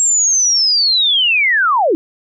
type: linear sweep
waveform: sine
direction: down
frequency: 7590 to 293.7 Hz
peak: -10 dBFS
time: 0-1.95 s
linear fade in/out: 0 ms
effects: none